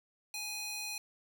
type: tone with high-pass filter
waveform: square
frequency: 830.6 Hz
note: G#5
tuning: in tune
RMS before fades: -40 dBFS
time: 0.34-0.98 s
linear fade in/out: 2 ms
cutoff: 3000 Hz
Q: 0.97
effects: none